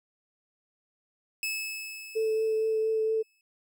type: tone with exponential decay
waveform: sawtooth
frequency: 2600 Hz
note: E7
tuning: 24 cents flat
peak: -25 dBFS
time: 1.43-3.41 s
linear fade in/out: 1 ms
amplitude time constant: 430 ms
type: tone with vibrato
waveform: sine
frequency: 440.6 Hz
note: A4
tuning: 2 cents sharp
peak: -24 dBFS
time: 2.15-3.23 s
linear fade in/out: 20 ms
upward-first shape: triangle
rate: 4.3 Hz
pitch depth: 14 cents each way
effects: none